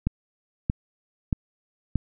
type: click train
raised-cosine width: 5 ms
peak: -10 dBFS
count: 4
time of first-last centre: 0.07-1.957 s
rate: 1.59 Hz
effects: none